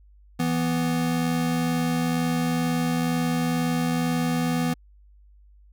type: tone pair together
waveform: square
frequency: 164.79 / 246.9 Hz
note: E3 / B3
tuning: 0 / 0 cents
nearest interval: perfect fifth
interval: 700 cents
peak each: -26 / -25 dBFS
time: 0.39-4.74 s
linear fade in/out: 10 ms
effects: added 50 Hz sine -50 dBFS peak until 5.72 s